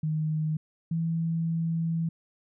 sine tone pair in turn, 155.5 / 164.71 Hz, D#3 / E3, -1 / -1 cents, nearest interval minor second, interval 100 cents, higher second, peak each -25 dBFS, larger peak neither, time 0.03-0.57 / 0.91-2.09 s, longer second, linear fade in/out 5 ms, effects none

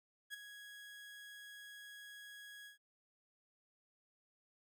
30% pulse tone with ADSR envelope, 1661.2 Hz, G#6, in tune, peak -39 dBFS, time 0.3-2.78 s, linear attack 38 ms, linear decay 12 ms, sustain -10 dB, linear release 120 ms, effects none

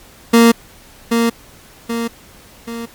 30% pulse tone with echo, 231.9 Hz, A#3, 9 cents flat, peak -3 dBFS, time 0.33-0.52 s, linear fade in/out 10 ms, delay 780 ms, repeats 3, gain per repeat -6 dB, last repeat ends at 2.86 s, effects pink hiss -43 dBFS RMS until 2.94 s + MP3 96 kbps

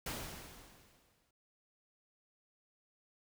pink noise with exponential decay, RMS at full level -39 dBFS, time 0.06-1.31 s, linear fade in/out 5 ms, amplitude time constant 270 ms, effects none

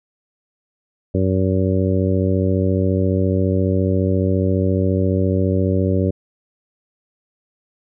harmonic tone, 94.5 Hz, F#2, 37 cents sharp, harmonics 1 / 2 / 3 / 4 / 5 / 6, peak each -18 / -21 / -23 / -24 / -25 / -26 dBFS, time 1.14-6.11 s, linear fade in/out 10 ms, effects none

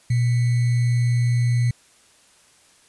sine tone with sample-and-hold, 120.6 Hz, B2, 41 cents flat, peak -16 dBFS, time 0.1-1.71 s, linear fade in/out 5 ms, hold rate 2100 Hz, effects white hiss -55 dBFS RMS until 2.88 s + resampled to 24000 Hz

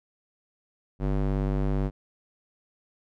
square tone with band-pass filter, 49 Hz, G1, in tune, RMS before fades -26 dBFS, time 0.99-1.91 s, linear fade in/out 50 ms, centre 230 Hz, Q 0.5, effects none

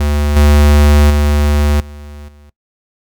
square tone with level steps, 73.42 Hz, D2, in tune, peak -12 / -6 / -10 / -30 / -40 dBFS, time 0-2.5 s, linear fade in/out 5 ms, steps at 0.36 / 1.1 / 1.8 / 2.28 s, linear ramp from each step 5 ms, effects noise-tail reverb RT60 0.1 s tail -20 dB re dry

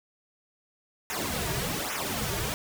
pink noise with flanger, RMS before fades -31 dBFS, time 1.1-2.54 s, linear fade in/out 0 ms, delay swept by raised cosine 0.22 to 3.92 ms, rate 1.2 Hz, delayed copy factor -0.9, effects none

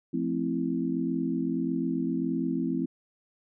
sine chord, F major seventh, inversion none, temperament equal, 174.61 / 220 / 261.6 / 329.6 Hz, F3 / A3 / C4 / E4, 0 / 0 / 0 / 0 cents, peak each -33 / -34 / -29 / -32 dBFS, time 0.13-2.86 s, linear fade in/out 10 ms, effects none

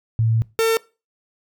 sine / 45% pulse tone pair in turn, 112.8 / 451.2 Hz, A2 / A4, +44 / +44 cents, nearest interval 2 octaves, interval 2400 cents, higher second, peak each -15 dBFS, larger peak neither, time 0.19-0.42 / 0.59-0.77 s, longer first, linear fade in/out 0 ms, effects noise-tail reverb RT60 0.3 s tail -22 dB re dry

